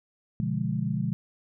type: chord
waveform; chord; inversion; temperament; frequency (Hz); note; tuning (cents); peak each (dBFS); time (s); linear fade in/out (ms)
sine; B diminished seventh; none; equal; 123.47 / 146.83 / 174.61 / 207.7; B2 / D3 / F3 / Ab3; 0 / 0 / 0 / 0; -31; 0.4-1.13; 0
effects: none

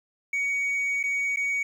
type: tone with dropouts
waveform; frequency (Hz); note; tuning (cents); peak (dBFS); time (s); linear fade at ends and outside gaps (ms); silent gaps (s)
sine; 2246; C#7; +22; -21; 0.33-1.63; 5; 1.03-1.037 / 1.361-1.37
effects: tanh soft clip ceiling -23 dBFS + 9-bit

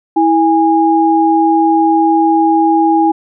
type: tone pair together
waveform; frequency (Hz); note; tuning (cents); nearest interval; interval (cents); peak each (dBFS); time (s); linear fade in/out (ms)
sine; 325.8 / 821; E4 / G#5; -20 / -20; octave + major third; 1600; -10; 0.16-3.12; 10
effects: none

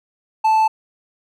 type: tone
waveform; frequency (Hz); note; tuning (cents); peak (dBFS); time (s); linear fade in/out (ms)
triangle; 877; A5; -6; -10; 0.44-0.68; 10
effects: none

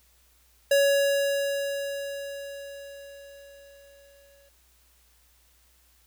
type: tone with exponential decay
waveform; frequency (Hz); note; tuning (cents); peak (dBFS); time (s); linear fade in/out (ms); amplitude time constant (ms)
square; 560; C#5; +18; -18; 0.71-4.49; 5; 820
effects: added 60 Hz sine -63 dBFS peak until 6.06 s + white hiss -63 dBFS RMS until 6.06 s

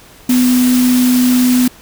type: tone in noise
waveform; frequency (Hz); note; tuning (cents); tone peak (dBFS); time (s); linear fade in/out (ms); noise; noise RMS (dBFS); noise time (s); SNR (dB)
sine; 250; B3; +21; -8; 0.29-1.68; 5; white; -21; 0.29-1.68; +10
effects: pink hiss -41 dBFS RMS until 1.81 s

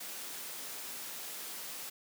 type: high-pass noise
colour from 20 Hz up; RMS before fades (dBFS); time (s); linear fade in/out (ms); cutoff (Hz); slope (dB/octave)
white; -43; 0-1.9; 10; 190; 12
effects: none

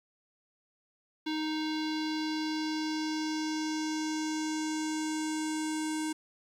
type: tone with low-pass filter sweep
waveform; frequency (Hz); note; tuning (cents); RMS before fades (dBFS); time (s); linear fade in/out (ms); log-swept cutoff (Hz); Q
square; 311.1; D#4; 0; -33; 1.26-6.13; 10; 3900 to 8700; 3
effects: 10-bit

